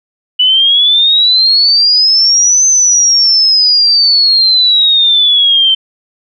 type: exponential two-way sweep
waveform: sine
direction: up then down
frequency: 2958 to 6210 to 3096 Hz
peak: -5 dBFS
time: 0.39-5.75 s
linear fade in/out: 10 ms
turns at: 2.66 s
effects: none